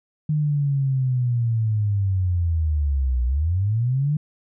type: linear two-way sweep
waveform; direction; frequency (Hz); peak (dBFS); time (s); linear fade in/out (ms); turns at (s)
sine; down then up; 153.5 to 59.7 to 153.5; -18; 0.29-4.17; 5; 3.25
effects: none